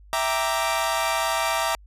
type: chord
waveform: sawtooth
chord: E half-diminished seventh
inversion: none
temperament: equal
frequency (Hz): 659.3 / 784 / 932.3 / 1174.7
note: E5 / G5 / Bb5 / D6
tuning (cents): 0 / 0 / 0 / 0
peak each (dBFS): -23 / -26 / -23 / -24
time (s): 0.13-1.75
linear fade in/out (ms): 0
effects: added 50 Hz sine -46 dBFS peak until 1.86 s + resampled to 32000 Hz